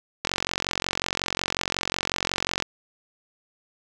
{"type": "click train", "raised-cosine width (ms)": 0.2, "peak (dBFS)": -6, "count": 109, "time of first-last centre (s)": [0.25, 2.624], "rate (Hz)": 45.5, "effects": []}